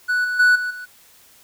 triangle tone with level steps, 1480 Hz, F#6, in tune, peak -15 / -19 / -9 / -20 / -29 dBFS, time 0.08-0.86 s, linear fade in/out 20 ms, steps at 0.24 / 0.39 / 0.55 / 0.7 s, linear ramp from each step 10 ms, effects white hiss -51 dBFS RMS until 1.43 s

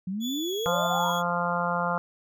sine exponential sweep, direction up, 178.3 to 1026 Hz, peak -28 dBFS, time 0.07-1.12 s, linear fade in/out 5 ms
35% pulse tone with vibrato, 3402 Hz, G#7, 41 cents sharp, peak -31 dBFS, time 0.2-1.23 s, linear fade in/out 50 ms, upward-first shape sine, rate 1.9 Hz, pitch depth 29 cents each way
harmonic tone, 174.1 Hz, F3, 5 cents flat, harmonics 1 / 3 / 4 / 5 / 6 / 7 / 8, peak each -32 / -32 / -32 / -32 / -32 / -32 / -32 dBFS, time 0.66-1.98 s, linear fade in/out 0 ms
effects none

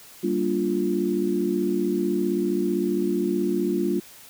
sine chord, G minor seventh, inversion none, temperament equal with one note detuned, 196 / 234.3 / 293.7 / 349.2 Hz, G3 / Bb3 / D4 / F4, 0 / +9 / 0 / 0 cents, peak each -27 / -29 / -28 / -24 dBFS, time 0.23-4 s, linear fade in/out 10 ms, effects white hiss -47 dBFS RMS until 4.29 s

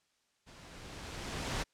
pink noise with level ramp, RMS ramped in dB -55 to -34 dBFS, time 0.46-1.64 s, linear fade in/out 20 ms, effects white hiss -75 dBFS RMS until 1.73 s + low-pass 7000 Hz 12 dB/octave

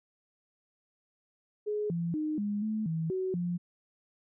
sine tone with pitch steps, 419.9 / 169.5 / 307 / 205.8 / 216.6 / 161.8 / 374.6 / 175.2 Hz, G#4 / E3 / D#4 / G#3 / A3 / E3 / F#4 / F3, +19 / +49 / -23 / -16 / -27 / -32 / +21 / +6 cents, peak -29 dBFS, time 1.66-3.58 s, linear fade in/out 20 ms, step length 240 ms, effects none

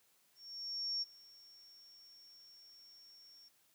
sine tone with ADSR envelope, 5500 Hz, F8, 27 cents flat, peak -34 dBFS, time 0.35-3.49 s, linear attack 670 ms, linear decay 24 ms, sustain -23 dB, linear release 14 ms, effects white hiss -72 dBFS RMS until 3.74 s + high-pass 60 Hz 12 dB/octave

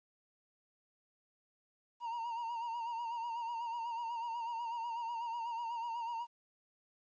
triangle tone with vibrato, 932.3 Hz, A#5, in tune, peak -35 dBFS, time 2-6.27 s, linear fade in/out 50 ms, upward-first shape sine, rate 8.1 Hz, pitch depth 55 cents each way, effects resampled to 16000 Hz + 12-bit

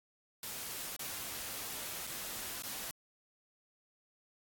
white noise with dropouts, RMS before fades -42 dBFS, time 0.43-2.91 s, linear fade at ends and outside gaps 1 ms, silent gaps 0.964-0.993 / 2.069-2.073 / 2.623-2.635 s, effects AAC 64 kbps

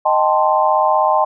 sine chord, A half-diminished seventh, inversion second, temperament equal, 622.3 / 784 / 880 / 1046.5 Hz, Eb5 / G5 / A5 / C6, 0 / 0 / 0 / 0 cents, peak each -17 dBFS, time 0.05-1.25 s, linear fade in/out 10 ms, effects none

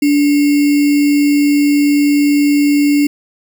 sine tone with sample-and-hold, 289.6 Hz, D4, 24 cents flat, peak -8 dBFS, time 0.02-3.07 s, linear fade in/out 5 ms, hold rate 2450 Hz, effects none

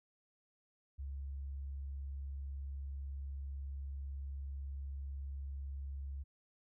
sine tone with vibrato, 69 Hz, C#2, 7 cents flat, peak -40 dBFS, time 0.98-6.24 s, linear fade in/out 20 ms, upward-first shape sine, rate 20 Hz, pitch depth 81 cents each way, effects none

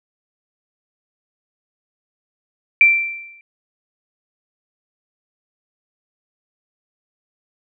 sine tone with exponential decay, 2349 Hz, D7, in tune, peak -5 dBFS, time 2.81-3.41 s, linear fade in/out 1 ms, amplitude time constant 130 ms, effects none

